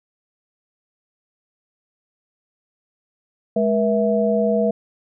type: tone cluster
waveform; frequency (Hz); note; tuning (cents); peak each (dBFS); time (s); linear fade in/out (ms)
sine; 210.3 / 478.9 / 655; G#3 / A#4 / E5; +22 / +47 / -11; -20; 3.56-4.71; 5
effects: none